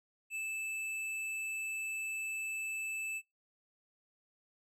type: tone with hard clipping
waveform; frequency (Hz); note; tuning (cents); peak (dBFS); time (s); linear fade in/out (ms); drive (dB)
sine; 2630; E7; -5; -37; 0.3-3.22; 50; 16
effects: noise-tail reverb RT60 0.2 s tail -23 dB re dry + low-pass 12000 Hz 12 dB/octave